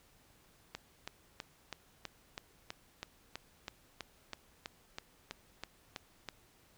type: click train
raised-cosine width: 0.2 ms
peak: -23 dBFS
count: 18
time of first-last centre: 0.75-6.287 s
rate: 3.07 Hz
effects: pink hiss -66 dBFS RMS until 6.77 s